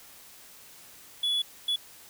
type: tone bursts at uneven times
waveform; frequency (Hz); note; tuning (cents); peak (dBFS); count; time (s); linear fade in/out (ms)
triangle; 3411; G#7; +46; -23; 2; 1.23-1.42 / 1.68-1.76; 5
effects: white hiss -51 dBFS RMS until 2.09 s